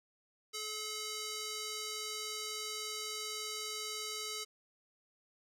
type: tone with band-pass filter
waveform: square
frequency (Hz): 429.1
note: A4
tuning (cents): -43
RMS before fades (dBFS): -41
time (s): 0.53-4.45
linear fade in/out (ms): 20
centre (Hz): 5700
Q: 1.1
effects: none